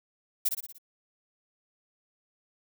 violet noise with echo, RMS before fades -25 dBFS, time 0.45-0.49 s, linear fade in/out 10 ms, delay 59 ms, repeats 5, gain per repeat -5 dB, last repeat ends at 0.785 s, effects none

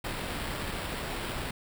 pink noise with sample-and-hold, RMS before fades -35 dBFS, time 0.04-1.51 s, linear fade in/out 5 ms, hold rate 6300 Hz, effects none

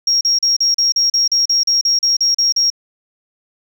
sine tone bursts, 5588 Hz, F8, in tune, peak -10 dBFS, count 15, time 0.07-2.702 s, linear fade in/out 5 ms, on 140 ms, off 38 ms, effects tanh soft clip ceiling -7 dBFS + 8-bit

